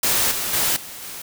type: noise with level steps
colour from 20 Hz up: white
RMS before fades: -19 / -25 / -20 / -36 / -34 dBFS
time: 0.03-1.22 s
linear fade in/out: 5 ms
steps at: 0.31 / 0.53 / 0.76 / 1.02 s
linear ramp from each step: 5 ms
effects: none